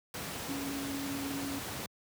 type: tone in noise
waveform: sine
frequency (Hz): 277.2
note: C#4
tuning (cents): 0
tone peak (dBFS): -36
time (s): 0.49-1.59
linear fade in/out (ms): 2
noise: pink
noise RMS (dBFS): -39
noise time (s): 0.14-1.86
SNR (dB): 0
effects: high-pass 100 Hz 12 dB/octave